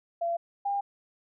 sine tone pair in turn, 681 / 802.6 Hz, F5 / G5, -44 / +41 cents, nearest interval minor third, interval 285 cents, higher second, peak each -26 dBFS, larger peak neither, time 0.21-0.37 / 0.65-0.81 s, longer neither, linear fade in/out 10 ms, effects none

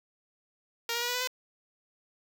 5% pulse tone with pitch steps, 466.2 / 474.1 / 482.1 / 490.2 / 498.5 / 506.9 Hz, A#4 / A#4 / B4 / B4 / B4 / B4, 0 / +29 / -42 / -13 / +16 / +45 cents, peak -18 dBFS, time 0.89-1.274 s, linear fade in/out 2 ms, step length 64 ms, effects 9-bit

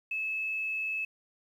sine tone with quantisation, 2601 Hz, E7, 24 cents flat, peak -30 dBFS, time 0.11-1.05 s, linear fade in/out 5 ms, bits 10, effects none

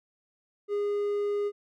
triangle tone, 410 Hz, G#4, 22 cents flat, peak -24 dBFS, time 0.68-1.52 s, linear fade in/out 50 ms, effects none

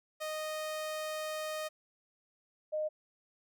sawtooth / sine tone pair in turn, 620 / 614.7 Hz, D#5 / D#5, -6 / -21 cents, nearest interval unison, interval 15 cents, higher first, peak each -32 / -31 dBFS, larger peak second, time 0.2-1.69 / 2.72-2.89 s, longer first, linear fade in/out 20 ms, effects none

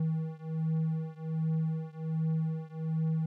triangle beating tone pair, 159.2 / 160.5 Hz, D#3 / E3, +40 / -46 cents, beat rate 1.3 Hz, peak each -30 / -31 dBFS, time 0-3.26 s, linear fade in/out 5 ms, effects none

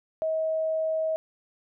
sine tone, 637 Hz, D#5, 41 cents sharp, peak -24 dBFS, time 0.22-1.16 s, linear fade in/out 0 ms, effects none

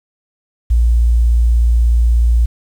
sine tone, 58.3 Hz, A#1, 1 cent sharp, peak -8 dBFS, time 0.7-2.46 s, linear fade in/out 10 ms, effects 7-bit

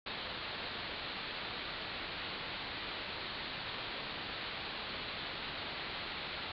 white low-pass noise, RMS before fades -42 dBFS, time 0.06-6.52 s, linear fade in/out 5 ms, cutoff 4400 Hz, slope 96 dB/octave, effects none

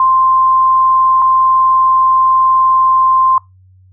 sine tone pair in turn, 1046.5 / 1046.5 Hz, C6 / C6, 0 / 0 cents, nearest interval unison, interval 0 cents, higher neither, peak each -7 dBFS, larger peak neither, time 0-1.22 / 1.22-3.38 s, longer second, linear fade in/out 2 ms, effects noise-tail reverb RT60 0.2 s tail -24 dB re dry + added 93 Hz sine -42 dBFS peak until 3.92 s

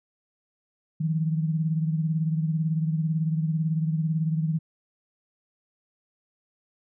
sine beating tone pair, 158 / 176 Hz, D#3 / F3, +27 / +14 cents, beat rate 18 Hz, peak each -23 / -31 dBFS, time 1-4.59 s, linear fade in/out 10 ms, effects none

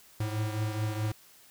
square beating tone pair, 106.7 / 111.4 Hz, G#2 / A2, +47 / +22 cents, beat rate 4.7 Hz, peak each -31 / -37 dBFS, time 0.2-1.12 s, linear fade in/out 5 ms, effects white hiss -57 dBFS RMS until 1.5 s

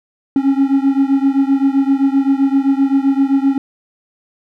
triangle beating tone pair, 270.7 / 278.4 Hz, C#4 / C#4, -41 / +8 cents, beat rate 7.7 Hz, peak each -11 / -13 dBFS, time 0.36-3.58 s, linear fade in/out 2 ms, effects none

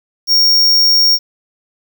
square tone, 5550 Hz, F8, 12 cents flat, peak -8 dBFS, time 0.27-1.19 s, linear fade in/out 50 ms, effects 7-bit

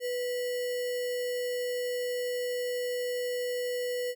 sine tone with sample-and-hold, 493.9 Hz, B4, in tune, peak -29 dBFS, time 0-4.15 s, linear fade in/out 50 ms, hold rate 2450 Hz, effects none

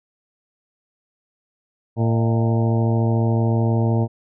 harmonic tone with a mistuned harmonic, 114.2 Hz, A#2, 35 cents flat, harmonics 1 / 2 / 3 / 4 / 5 / 6 / 7 / 8, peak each -17 / -23 / -27 / -29 / -31 / -33 / -34 / -35 dBFS, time 1.96-4.08 s, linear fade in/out 50 ms, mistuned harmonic 5, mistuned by +72 cents, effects none

